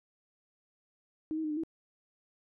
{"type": "tone with pitch steps", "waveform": "sine", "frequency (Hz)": [312.5, 318.2, 306.8, 300.1, 324.4], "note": ["D#4", "D#4", "D#4", "D4", "E4"], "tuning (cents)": [8, 39, -24, 38, -28], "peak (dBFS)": -31, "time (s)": [1.31, 1.635], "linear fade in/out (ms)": 0, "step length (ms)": 65, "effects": []}